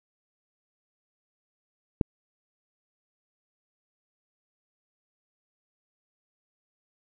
click, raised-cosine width 3 ms, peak -9 dBFS, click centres 2.012 s, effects none

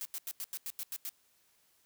blue noise bursts, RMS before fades -39 dBFS, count 9, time 0.01-1.092 s, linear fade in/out 0 ms, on 42 ms, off 88 ms, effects white hiss -70 dBFS RMS until 1.85 s

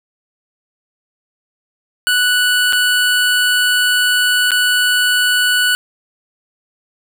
25% pulse tone with dropouts, 1480 Hz, F#6, in tune, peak -8 dBFS, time 2.07-5.75 s, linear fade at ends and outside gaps 0 ms, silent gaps 2.725-2.731 / 4.507-4.517 s, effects none

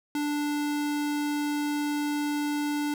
square tone, 293.7 Hz, D4, in tune, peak -27 dBFS, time 0.15-2.94 s, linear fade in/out 2 ms, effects none

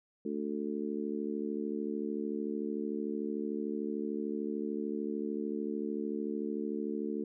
harmonic tone, 73.42 Hz, D2, in tune, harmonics 3 / 4 / 5 / 6, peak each -37 / -38 / -39 / -40 dBFS, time 0.25-7.24 s, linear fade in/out 5 ms, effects none

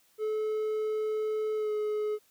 triangle tone with pitch glide, 431.6 to 423.9 Hz, A4 to G#4, -33 to +35 cents, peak -26 dBFS, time 0.18-2.19 s, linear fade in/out 50 ms, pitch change -32 cents, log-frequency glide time 1.55-1.72 s, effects white hiss -66 dBFS RMS until 2.3 s

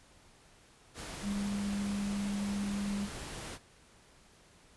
sine tone in noise, 201.8 Hz, G#3, 49 cents flat, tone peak -32 dBFS, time 1.22-3.09 s, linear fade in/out 50 ms, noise pink, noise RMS -43 dBFS, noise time 0.94-3.59 s, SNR +8 dB, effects pink hiss -61 dBFS RMS until 4.76 s + resampled to 24000 Hz

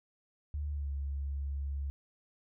sine tone with pitch glide, 73.4 to 69.84 Hz, D2 to C#2, 0 to +14 cents, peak -33 dBFS, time 0.54-1.9 s, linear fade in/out 0 ms, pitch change -86 cents, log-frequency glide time 0.71-0.9 s, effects none

